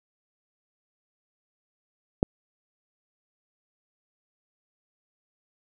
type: click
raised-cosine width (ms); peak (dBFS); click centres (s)
2; -6; 2.229
effects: none